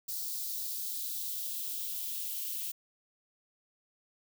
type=noise with high-pass filter sweep; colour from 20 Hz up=violet; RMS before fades=-37 dBFS; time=0.08-2.72 s; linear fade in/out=10 ms; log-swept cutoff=4500 to 2800 Hz; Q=2.3; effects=none